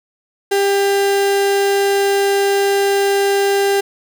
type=tone; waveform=35% pulse; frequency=397.7 Hz; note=G4; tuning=25 cents sharp; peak=-11 dBFS; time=0.51-3.81 s; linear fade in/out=10 ms; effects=none